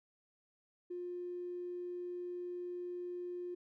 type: tone with tanh clipping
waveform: triangle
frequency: 354.8 Hz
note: F4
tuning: 27 cents sharp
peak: -39 dBFS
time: 0.9-3.55 s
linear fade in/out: 10 ms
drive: 2 dB
effects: none